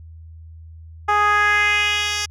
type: tone with band-pass filter sweep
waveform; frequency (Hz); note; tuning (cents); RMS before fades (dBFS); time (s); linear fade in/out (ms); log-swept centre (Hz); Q
10% pulse; 415.3; G#4; 0; -18; 1.08-2.26; 10; 980 to 4800; 2.3
effects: added 81 Hz sine -37 dBFS peak until 2.3 s